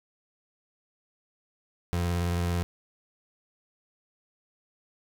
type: tone with vibrato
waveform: 30% pulse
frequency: 87 Hz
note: F2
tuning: 6 cents flat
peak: -23 dBFS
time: 1.93-2.63 s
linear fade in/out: 0 ms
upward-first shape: sine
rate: 18 Hz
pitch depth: 28 cents each way
effects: none